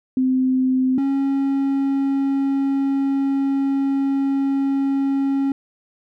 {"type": "tone pair in turn", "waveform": ["sine", "triangle"], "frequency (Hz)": [258.7, 274.1], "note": ["C4", "C#4"], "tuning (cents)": [-19, -19], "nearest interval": "minor second", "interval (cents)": 100, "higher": "second", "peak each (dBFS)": -15, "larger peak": "neither", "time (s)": [[0.17, 0.98], [0.98, 5.52]], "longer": "second", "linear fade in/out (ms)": 2, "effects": []}